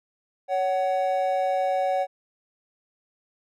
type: tone pair together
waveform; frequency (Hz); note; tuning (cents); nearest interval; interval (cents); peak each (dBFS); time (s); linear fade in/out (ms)
triangle; 559.1 / 749; C#5 / F#5; +15 / +21; perfect fourth; 506; -23 / -22; 0.48-2.07; 50
effects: none